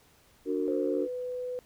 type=chord; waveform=sine; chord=D augmented; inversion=none; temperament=just; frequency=293.7 / 367.1 / 458.9 Hz; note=D4 / F#4 / A#4; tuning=0 / -14 / -27 cents; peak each=-31 dBFS; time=0.45-1.08 s; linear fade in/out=50 ms
type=tone with pitch glide; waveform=sine; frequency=523.3 to 498.8 Hz; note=C5 to B4; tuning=0 to +17 cents; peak=-32 dBFS; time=0.68-1.59 s; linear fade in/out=0 ms; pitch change=-83 cents; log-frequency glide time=0.95-1.08 s
effects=tanh soft clip ceiling -16 dBFS + pink hiss -62 dBFS RMS until 1.65 s